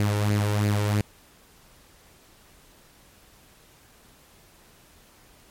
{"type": "tone with flanger", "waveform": "sawtooth", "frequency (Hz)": 103.83, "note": "G#2", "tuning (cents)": 0, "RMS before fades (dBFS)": -23, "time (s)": [0, 1.01], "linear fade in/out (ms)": 0, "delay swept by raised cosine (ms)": [0.43, 2.23], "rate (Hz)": 3, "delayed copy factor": 0.55, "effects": ["pink hiss -55 dBFS RMS until 5.5 s", "MP3 64 kbps"]}